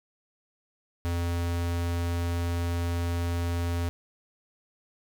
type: tone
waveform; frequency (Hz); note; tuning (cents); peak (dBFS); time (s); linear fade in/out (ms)
square; 85.9; F2; -28; -27; 1.05-3.89; 0
effects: none